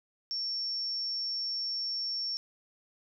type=tone; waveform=sine; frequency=5460 Hz; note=F8; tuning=40 cents flat; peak=-31 dBFS; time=0.31-2.37 s; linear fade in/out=0 ms; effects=none